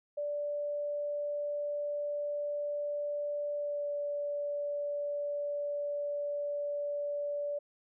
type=tone with pitch glide; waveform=sine; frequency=584 to 579.6 Hz; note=D5 to D5; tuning=-10 to -23 cents; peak=-32 dBFS; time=0.17-7.59 s; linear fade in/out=10 ms; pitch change=-13 cents; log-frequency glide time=3.55-3.88 s; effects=none